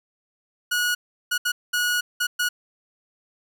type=tone bursts at uneven times; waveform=sawtooth; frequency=1456 Hz; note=F#6; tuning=28 cents flat; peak=-17 dBFS; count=6; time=0.71-0.95 / 1.31-1.38 / 1.45-1.52 / 1.73-2.01 / 2.2-2.27 / 2.39-2.49 s; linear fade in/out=10 ms; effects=none